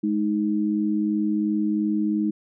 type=tone pair together; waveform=sine; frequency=210.2 / 313 Hz; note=G#3 / D#4; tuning=+21 / +10 cents; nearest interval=perfect fifth; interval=689 cents; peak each=-23 dBFS; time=0.03-2.31 s; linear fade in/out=10 ms; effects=none